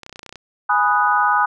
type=clicks; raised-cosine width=0.2 ms; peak=-19 dBFS; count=11; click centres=0.033 / 0.064 / 0.095 / 0.127 / 0.159 / 0.193 / 0.231 / 0.263 / 0.293 / 0.326 / 0.357 s
type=chord; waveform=sine; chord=G# minor seventh; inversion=none; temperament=equal; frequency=830.6 / 987.8 / 1244.5 / 1480 Hz; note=G#5 / B5 / D#6 / F#6; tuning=0 / 0 / 0 / 0 cents; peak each=-19 / -20 / -18 / -20 dBFS; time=0.69-1.46 s; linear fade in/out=10 ms
effects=none